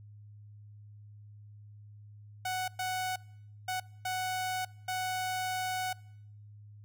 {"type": "tone bursts at uneven times", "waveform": "sawtooth", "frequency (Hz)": 742, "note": "F#5", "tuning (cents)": 5, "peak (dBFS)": -28, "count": 5, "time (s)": [[2.45, 2.68], [2.79, 3.16], [3.68, 3.8], [4.05, 4.65], [4.88, 5.93]], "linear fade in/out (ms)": 5, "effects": ["noise-tail reverb RT60 0.8 s tail -24 dB re dry", "added 104 Hz sine -49 dBFS peak until 6.84 s"]}